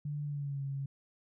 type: tone with pitch glide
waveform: sine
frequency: 146.83 to 137.79 Hz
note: D3 to C#3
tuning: 0 to -10 cents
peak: -34 dBFS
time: 0.05-0.86 s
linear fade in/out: 5 ms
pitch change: -110 cents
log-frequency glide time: 0.24-0.63 s
effects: none